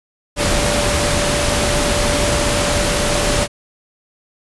sine tone in noise, 584 Hz, D5, 10 cents flat, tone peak -21 dBFS, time 0.36-3.48 s, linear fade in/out 50 ms, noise pink, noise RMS -17 dBFS, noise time 0.36-3.48 s, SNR -7 dB, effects resampled to 24000 Hz

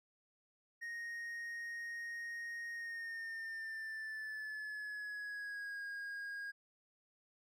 triangle tone with pitch glide, 1864.7 to 1632.7 Hz, A#6 to G#6, 0 to -30 cents, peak -40 dBFS, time 0.81-6.52 s, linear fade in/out 20 ms, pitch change -230 cents, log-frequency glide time 2.73-5.83 s, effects none

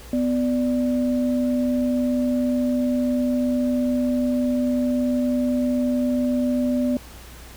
sine tone pair together, 249.9 / 587.3 Hz, B3 / D5, +21 / 0 cents, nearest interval octave + minor third, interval 1479 cents, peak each -19 / -27 dBFS, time 0.13-6.97 s, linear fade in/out 2 ms, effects added 60 Hz sine -42 dBFS peak until 7.56 s + pink hiss -44 dBFS RMS until 7.56 s

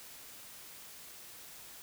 silence, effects white hiss -51 dBFS RMS until 1.82 s

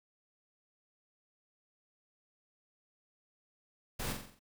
pink noise with echo, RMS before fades -38 dBFS, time 3.99-4.13 s, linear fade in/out 10 ms, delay 44 ms, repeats 6, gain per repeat -5 dB, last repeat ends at 4.394 s, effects none

